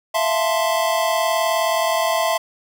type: chord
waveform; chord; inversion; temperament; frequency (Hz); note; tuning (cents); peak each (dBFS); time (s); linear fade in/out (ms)
square; F major seventh; third; equal; 659.3 / 698.5 / 880 / 1046.5; E5 / F5 / A5 / C6; 0 / 0 / 0 / 0; -21 / -26 / -26 / -24; 0.14-2.38; 10
effects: none